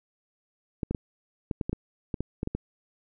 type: clicks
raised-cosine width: 3 ms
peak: -16 dBFS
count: 12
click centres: 0.832 / 0.91 / 0.948 / 1.512 / 1.612 / 1.695 / 1.73 / 2.142 / 2.206 / 2.431 / 2.474 / 2.55 s
effects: none